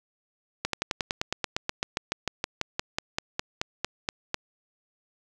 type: slowing click train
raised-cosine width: 0.2 ms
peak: -9 dBFS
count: 25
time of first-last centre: 0.65-4.344 s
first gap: 83 ms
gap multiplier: 1.05
effects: none